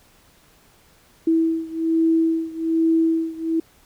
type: beating tone pair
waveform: sine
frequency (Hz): 325.6 / 326.8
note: E4 / E4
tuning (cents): -21 / -15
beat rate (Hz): 1.2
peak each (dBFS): -19 / -21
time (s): 1.27-3.6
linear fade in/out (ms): 5
effects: pink hiss -55 dBFS RMS until 3.85 s